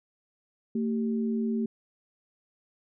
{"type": "tone pair together", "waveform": "sine", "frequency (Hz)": [224.9, 389.2], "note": ["A3", "G4"], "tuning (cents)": [38, -12], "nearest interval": "major sixth", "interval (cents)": 950, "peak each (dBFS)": [-26, -34], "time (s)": [0.75, 1.66], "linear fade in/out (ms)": 5, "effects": []}